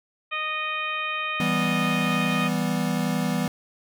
harmonic tone, 619 Hz, D#5, 9 cents flat, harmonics 1 / 2 / 3 / 4 / 5 / 6, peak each -40 / -30 / -34 / -29 / -36 / -41 dBFS, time 0.31-2.49 s, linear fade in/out 20 ms
square chord, E minor, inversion none, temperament equal, 164.81 / 196 / 246.9 Hz, E3 / G3 / B3, 0 / 0 / 0 cents, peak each -28 dBFS, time 1.4-3.48 s, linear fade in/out 2 ms
effects none

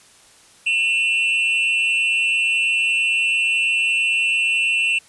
triangle tone with amplitude modulation, 2697 Hz, E7, 39 cents sharp, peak -11 dBFS, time 0.66-4.99 s, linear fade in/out 10 ms, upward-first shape sine, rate 229 Hz, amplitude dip 80%, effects white hiss -50 dBFS RMS until 5.08 s + resampled to 24000 Hz

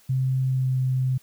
sine tone with pitch glide, 130.81 to 129.53 Hz, C3 to C3, 0 to -17 cents, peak -20 dBFS, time 0.09-1.18 s, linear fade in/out 10 ms, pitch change -17 cents, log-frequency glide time 0.49-0.74 s, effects white hiss -57 dBFS RMS until 1.22 s

